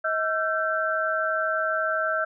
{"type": "tone cluster", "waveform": "sine", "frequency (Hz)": [636, 1347, 1553], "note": ["D#5", "E6", "G6"], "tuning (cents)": [38, 37, -17], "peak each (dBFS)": -27, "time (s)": [0.04, 2.25], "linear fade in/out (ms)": 10, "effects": []}